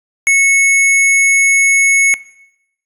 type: tone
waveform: square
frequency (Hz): 2200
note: C#7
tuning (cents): -14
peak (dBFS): -8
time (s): 0.27-2.14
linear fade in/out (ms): 0
effects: noise-tail reverb RT60 0.8 s tail -19 dB re dry + resampled to 32000 Hz